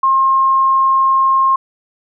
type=tone; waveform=sine; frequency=1068 Hz; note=C6; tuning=35 cents sharp; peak=-9 dBFS; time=0.03-1.56 s; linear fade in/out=5 ms; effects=none